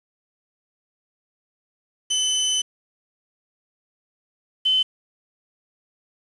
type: tone pair in turn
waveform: 25% pulse / sine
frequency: 3026 / 3051 Hz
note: F#7 / G7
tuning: +38 / -48 cents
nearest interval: unison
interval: 14 cents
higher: second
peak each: -16 dBFS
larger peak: neither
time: 2.1-2.62 / 4.65-4.83 s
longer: first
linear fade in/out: 10 ms
effects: resampled to 22050 Hz + 7-bit